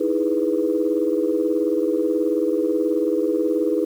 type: chord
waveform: sine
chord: E major seventh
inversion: third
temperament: equal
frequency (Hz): 311.1 / 329.6 / 415.3 / 493.9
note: D#4 / E4 / G#4 / B4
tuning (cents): 0 / 0 / 0 / 0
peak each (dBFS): -23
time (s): 0-3.85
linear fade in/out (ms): 10
effects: tanh soft clip ceiling -8 dBFS + 8-bit